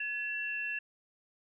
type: tone pair together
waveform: sine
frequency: 1700 / 2699 Hz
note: G#6 / E7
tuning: +40 / +40 cents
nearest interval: minor sixth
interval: 800 cents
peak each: -37 / -35 dBFS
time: 0-0.79 s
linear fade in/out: 5 ms
effects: none